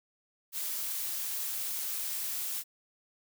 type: noise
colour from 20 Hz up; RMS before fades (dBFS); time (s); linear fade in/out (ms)
blue; -35; 0.52-2.64; 50
effects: none